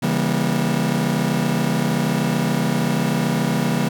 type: chord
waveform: 40% pulse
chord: C# diminished seventh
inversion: none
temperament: just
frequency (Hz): 138.59 / 166.31 / 199.57 / 239.5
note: C#3 / E3 / G3 / Bb3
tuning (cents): 0 / +16 / +31 / +47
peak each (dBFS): -24 / -22 / -23 / -22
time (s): 0.02-3.89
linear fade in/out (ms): 10
effects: none